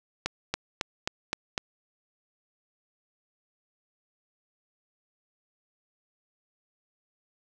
accelerating click train, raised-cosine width 0.2 ms, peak -10 dBFS, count 6, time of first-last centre 0.26-1.578 s, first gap 280 ms, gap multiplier 0.97, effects none

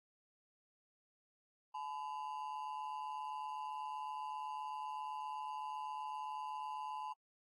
triangle ring-modulated tone, 932.3 Hz, A#5, in tune, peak -36 dBFS, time 1.74-7.13 s, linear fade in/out 10 ms, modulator 73.9 Hz, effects AAC 32 kbps

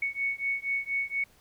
sine beating tone pair, 2217 / 2221.2 Hz, C#7 / C#7, 0 / +3 cents, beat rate 4.2 Hz, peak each -31 dBFS, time 0.02-1.24 s, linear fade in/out 5 ms, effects pink hiss -61 dBFS RMS until 1.4 s

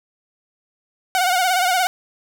sawtooth tone with vibrato, 733 Hz, F#5, 16 cents flat, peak -12 dBFS, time 1.15-1.87 s, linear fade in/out 0 ms, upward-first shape sine, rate 17 Hz, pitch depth 68 cents each way, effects none

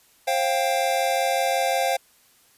square chord, C suspended fourth, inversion none, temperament equal with one note detuned, 532.4 / 698.5 / 784 Hz, C5 / F5 / G5, +30 / 0 / 0 cents, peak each -26 / -25 / -26 dBFS, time 0.27-1.97 s, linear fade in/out 10 ms, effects white hiss -58 dBFS RMS until 2.57 s + resampled to 32000 Hz

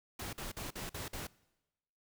pink noise bursts, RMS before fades -42 dBFS, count 6, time 0.19-1.27 s, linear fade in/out 5 ms, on 140 ms, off 48 ms, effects noise-tail reverb RT60 1.0 s tail -22 dB re dry

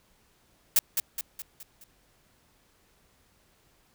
blue noise with echo, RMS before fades -20 dBFS, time 0.76-0.79 s, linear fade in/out 2 ms, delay 210 ms, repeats 5, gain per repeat -6 dB, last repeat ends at 1.84 s, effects pink hiss -65 dBFS RMS until 3.94 s

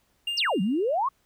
triangle tone with exponential decay, 2807 Hz, F7, 8 cents sharp, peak -23 dBFS, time 0.27-0.96 s, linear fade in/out 5 ms, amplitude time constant 150 ms
sine exponential two-way sweep, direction down then up, 6000 to 174.61 to 1160 Hz, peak -22 dBFS, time 0.37-1.09 s, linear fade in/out 10 ms, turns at 0.61 s
effects pink hiss -68 dBFS RMS until 1.25 s

